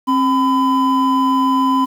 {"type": "tone pair together", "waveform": "triangle", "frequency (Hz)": [266.7, 1006.9], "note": ["C4", "B5"], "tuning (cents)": [33, 33], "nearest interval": "octave + major seventh", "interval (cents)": 2300, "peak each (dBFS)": -13, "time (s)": [0.07, 1.86], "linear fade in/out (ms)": 20, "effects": ["7-bit"]}